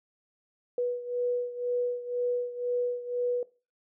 sine beating tone pair, 488.6 / 490.6 Hz, B4 / B4, -19 / -12 cents, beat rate 2 Hz, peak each -29 / -33 dBFS, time 0.78-3.43 s, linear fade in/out 2 ms, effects noise-tail reverb RT60 0.3 s tail -18 dB re dry

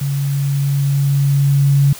sine tone with level ramp, 140 Hz, C#3, 18 cents sharp, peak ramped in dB -16 to -8 dBFS, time 0.01-1.93 s, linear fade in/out 5 ms, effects white hiss -34 dBFS RMS until 1.99 s

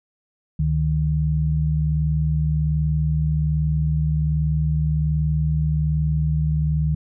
sine tone pair together, 72.14 / 153.4 Hz, D2 / D#3, -30 / -24 cents, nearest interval octave + minor second, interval 1306 cents, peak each -22 / -19 dBFS, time 0.59-6.95 s, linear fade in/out 5 ms, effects none

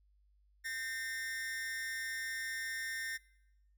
45% pulse tone with amplitude modulation, 1823 Hz, A#6, 39 cents flat, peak -34 dBFS, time 0.64-3.18 s, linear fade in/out 20 ms, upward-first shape sine, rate 255 Hz, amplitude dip 75%, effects noise-tail reverb RT60 0.9 s tail -22 dB re dry + added 50 Hz sine -66 dBFS peak until 3.77 s

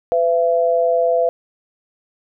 sine tone pair together, 504.3 / 674 Hz, B4 / E5, +36 / +38 cents, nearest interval perfect fourth, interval 502 cents, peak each -16 dBFS, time 0.12-1.29 s, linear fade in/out 0 ms, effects none

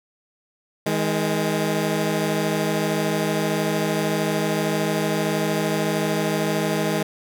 15% pulse tone pair together, 158.76 / 207.3 Hz, D#3 / G#3, +35 / -3 cents, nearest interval perfect fourth, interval 462 cents, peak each -17 dBFS, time 0.86-7.03 s, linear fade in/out 5 ms, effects none

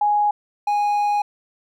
sine / triangle tone pair in turn, 830.6 / 825.8 Hz, G#5 / G#5, 0 / -10 cents, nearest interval unison, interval 10 cents, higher first, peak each -15 dBFS, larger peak neither, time 0.01-0.31 / 0.67-1.22 s, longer second, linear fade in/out 5 ms, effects none

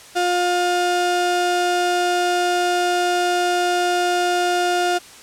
35% pulse tone pair together, 355 / 710 Hz, F4 / F5, +28 / +28 cents, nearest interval octave, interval 1200 cents, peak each -19 dBFS, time 0.15-4.99 s, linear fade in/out 20 ms, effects white hiss -42 dBFS RMS until 5.22 s + low-pass 9000 Hz 12 dB/octave

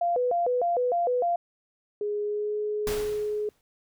sine tone with vibrato, 586 Hz, D5, 4 cents flat, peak -22 dBFS, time 0.01-1.36 s, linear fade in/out 5 ms, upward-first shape square, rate 3.3 Hz, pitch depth 290 cents each way
sine tone with pitch glide, 415.3 to 421.1 Hz, G#4 to G#4, 0 to +24 cents, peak -26 dBFS, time 2.01-3.49 s, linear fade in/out 2 ms, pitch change +24 cents, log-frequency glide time 2.23-2.57 s
pink noise with exponential decay, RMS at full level -31 dBFS, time 2.87-3.61 s, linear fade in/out 1 ms, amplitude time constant 160 ms
effects none

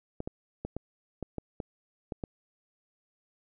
clicks, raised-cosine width 2 ms, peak -21 dBFS, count 9, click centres 0.204 / 0.275 / 0.65 / 0.766 / 1.227 / 1.383 / 1.602 / 2.122 / 2.238 s, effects none

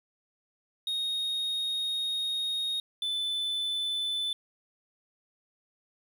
triangle tone pair in turn, 3729 / 3509 Hz, A#7 / A7, 0 / -5 cents, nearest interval minor second, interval 105 cents, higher first, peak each -27 dBFS, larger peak neither, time 0.87-2.8 / 3.02-4.33 s, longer first, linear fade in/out 2 ms, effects 10-bit

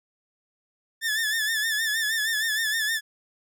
sawtooth tone with vibrato, 1760 Hz, A6, in tune, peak -20 dBFS, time 1.01-3.01 s, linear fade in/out 50 ms, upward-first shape sine, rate 6.4 Hz, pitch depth 70 cents each way, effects none

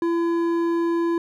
triangle tone with hard clipping, 337.4 Hz, E4, 40 cents sharp, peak -21 dBFS, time 0.02-1.18 s, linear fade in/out 2 ms, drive 12 dB, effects none

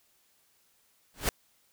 pink noise with exponential growth, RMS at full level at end -23 dBFS, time 1.14-1.29 s, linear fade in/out 1 ms, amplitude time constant 32 ms, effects white hiss -68 dBFS RMS until 1.72 s

